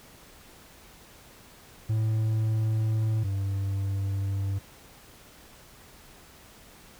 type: tone pair in turn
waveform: triangle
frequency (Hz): 109.8 / 98.13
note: A2 / G2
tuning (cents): -3 / +2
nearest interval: major second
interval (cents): 195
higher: first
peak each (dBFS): -21 / -24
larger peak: first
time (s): 1.89-3.24 / 3.24-4.59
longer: neither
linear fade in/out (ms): 10
effects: pink hiss -52 dBFS RMS until 6.99 s